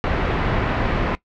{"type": "low-pass noise", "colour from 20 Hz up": "pink", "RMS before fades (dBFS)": -21, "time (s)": [0.04, 1.15], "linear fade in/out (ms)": 0, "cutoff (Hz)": 2100, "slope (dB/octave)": 12, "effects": ["noise-tail reverb RT60 0.1 s tail -18 dB re dry", "low-pass 4000 Hz 12 dB/octave"]}